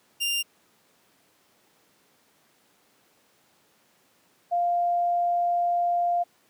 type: tone pair in turn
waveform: sawtooth / sine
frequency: 2794 / 698.5 Hz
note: F7 / F5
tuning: 0 / 0 cents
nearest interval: 2 octaves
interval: 2400 cents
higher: first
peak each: -21 dBFS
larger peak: neither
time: 0.2-0.43 / 4.51-6.24 s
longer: second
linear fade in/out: 20 ms
effects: pink hiss -63 dBFS RMS until 6.49 s + high-pass 200 Hz 12 dB/octave